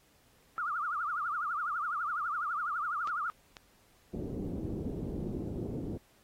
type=tone with vibrato; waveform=sine; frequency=1289 Hz; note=E6; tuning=39 cents flat; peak=-31 dBFS; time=0.58-3.3 s; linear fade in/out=0 ms; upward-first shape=triangle; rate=12 Hz; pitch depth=220 cents each way
type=clicks; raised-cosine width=0.2 ms; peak=-27 dBFS; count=2; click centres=3.074 / 3.568 s
type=low-pass noise; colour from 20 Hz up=white; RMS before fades=-37 dBFS; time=4.13-5.98 s; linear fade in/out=10 ms; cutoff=380 Hz; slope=24 dB/octave
effects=pink hiss -66 dBFS RMS until 6.23 s + AAC 48 kbps